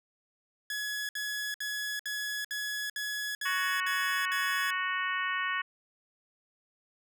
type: tone bursts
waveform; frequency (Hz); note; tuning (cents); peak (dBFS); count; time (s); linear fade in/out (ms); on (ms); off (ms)
sawtooth; 1689; G#6; +29; -29; 9; 0.7-4.706; 2; 390; 62
type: harmonic tone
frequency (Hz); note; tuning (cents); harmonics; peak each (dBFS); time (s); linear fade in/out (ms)
370; F#4; 0; 3 / 4 / 5 / 6 / 7 / 8; -34 / -36 / -33 / -40 / -41 / -41; 3.45-5.62; 10
effects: none